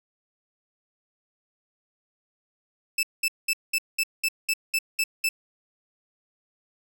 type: tone bursts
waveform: sawtooth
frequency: 2634 Hz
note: E7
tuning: 2 cents flat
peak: -18 dBFS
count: 10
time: 2.98-5.29 s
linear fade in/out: 5 ms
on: 51 ms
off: 200 ms
effects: none